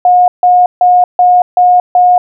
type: tone bursts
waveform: sine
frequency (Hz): 720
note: F#5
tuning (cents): -47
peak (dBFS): -3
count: 6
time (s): 0.05-2.18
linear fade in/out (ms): 2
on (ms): 230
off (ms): 150
effects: none